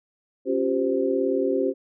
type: tone cluster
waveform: sine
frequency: 273.7 / 352.4 / 390.3 / 519 Hz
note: C#4 / F4 / G4 / C5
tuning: -22 / +16 / -8 / -14 cents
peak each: -26 / -29 / -24 / -26 dBFS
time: 0.45-1.74 s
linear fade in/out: 50 ms
effects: none